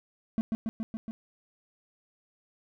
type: tone with echo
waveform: triangle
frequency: 222.6 Hz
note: A3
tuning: 20 cents sharp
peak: -22 dBFS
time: 0.38-0.41 s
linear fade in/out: 0 ms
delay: 140 ms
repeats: 5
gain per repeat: -2 dB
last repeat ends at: 1.11 s
effects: none